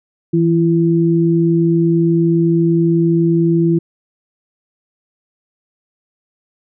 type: tone pair together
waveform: sine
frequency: 164.81 / 336.5 Hz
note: E3 / E4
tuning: 0 / +36 cents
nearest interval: octave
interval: 1236 cents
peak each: -13 dBFS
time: 0.33-3.79 s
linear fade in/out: 10 ms
effects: none